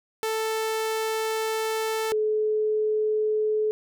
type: tone pair in turn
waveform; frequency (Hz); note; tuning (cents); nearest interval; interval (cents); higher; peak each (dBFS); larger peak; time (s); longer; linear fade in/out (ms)
sawtooth / sine; 441.2 / 429.4; A4 / A4; +5 / -42; unison; 47; first; -21; neither; 0.23-2.12 / 2.12-3.71; first; 0
effects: none